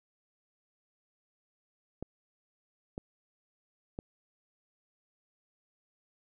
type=clicks; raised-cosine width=2 ms; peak=-24 dBFS; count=3; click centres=2.026 / 2.979 / 3.989 s; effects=none